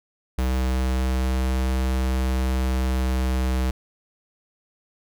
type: tone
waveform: square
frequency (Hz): 64.3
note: C2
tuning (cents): -30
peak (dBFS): -21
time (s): 0.38-3.71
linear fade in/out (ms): 5
effects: none